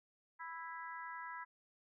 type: harmonic tone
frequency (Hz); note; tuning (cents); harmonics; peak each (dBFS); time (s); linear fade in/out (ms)
329.6; E4; 0; 3 / 4 / 5 / 6; -47 / -51 / -50 / -53; 0.39-1.45; 20
effects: none